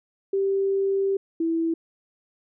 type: tone pair in turn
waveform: sine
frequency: 391.1 / 328.9 Hz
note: G4 / E4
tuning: -4 / -4 cents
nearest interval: minor third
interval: 300 cents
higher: first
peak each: -20 / -21 dBFS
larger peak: first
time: 0.33-1.17 / 1.4-1.74 s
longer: first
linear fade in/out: 5 ms
effects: none